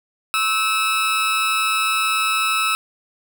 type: tone with amplitude modulation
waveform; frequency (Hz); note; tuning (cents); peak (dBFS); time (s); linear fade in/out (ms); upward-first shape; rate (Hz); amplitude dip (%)
20% pulse; 1301; E6; -23; -10; 0.34-2.75; 0; sine; 213; 50
effects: none